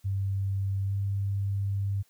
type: tone with pitch glide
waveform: sine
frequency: 97.7 to 99.12 Hz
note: G2 to G2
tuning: -5 to +20 cents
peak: -26 dBFS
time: 0.04-2.03 s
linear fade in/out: 20 ms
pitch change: +25 cents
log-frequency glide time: 0.86-0.93 s
effects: white hiss -66 dBFS RMS until 2.09 s